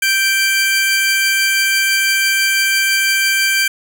sawtooth tone pair together, 1568 / 2349 Hz, G6 / D7, 0 / 0 cents, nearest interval perfect fifth, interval 700 cents, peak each -12 dBFS, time 0.02-3.68 s, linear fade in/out 5 ms, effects none

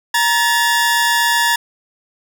sawtooth tone pair together, 936.8 / 1726 Hz, A#5 / A6, +8 / -34 cents, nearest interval major seventh, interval 1058 cents, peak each -12 dBFS, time 0.14-1.56 s, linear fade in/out 5 ms, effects none

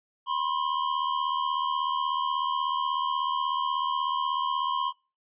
square tone pair together, 987.8 / 1064.2 Hz, B5 / C6, 0 / +29 cents, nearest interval minor second, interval 129 cents, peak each -31 / -28 dBFS, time 0.26-4.93 s, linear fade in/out 50 ms, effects noise-tail reverb RT60 0.3 s tail -22 dB re dry + resampled to 8000 Hz

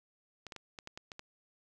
clicks, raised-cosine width 0.2 ms, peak -27 dBFS, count 8, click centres 0.467 / 0.522 / 0.563 / 0.788 / 0.874 / 0.975 / 1.118 / 1.194 s, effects none

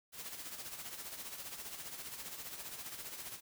white noise with tremolo, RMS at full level -44 dBFS, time 0.12-3.41 s, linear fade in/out 50 ms, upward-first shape sine, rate 15 Hz, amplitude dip 55%, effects none

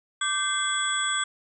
sine tone cluster, 1176 / 1550 / 2070 / 3368 / 7940 Hz, D6 / G6 / C7 / G#7 / B8, +2 / -20 / -19 / +24 / +8 cents, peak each -30 / -29 / -37 / -29 / -30 dBFS, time 0.21-1.24 s, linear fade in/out 5 ms, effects none

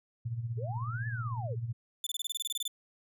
sine tone with tremolo, 116.8 Hz, A#2, 4 cents sharp, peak -30 dBFS, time 0.25-1.73 s, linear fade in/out 10 ms, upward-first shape sine, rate 16 Hz, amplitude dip 65%
sine linear two-way sweep, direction up then down, 382 to 1761 to 382 Hz, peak -39 dBFS, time 0.57-1.56 s, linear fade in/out 20 ms, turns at 1.07 s
sawtooth tone bursts, 3520 Hz, A7, in tune, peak -29 dBFS, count 13, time 2.04-2.678 s, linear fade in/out 2 ms, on 26 ms, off 25 ms
effects none

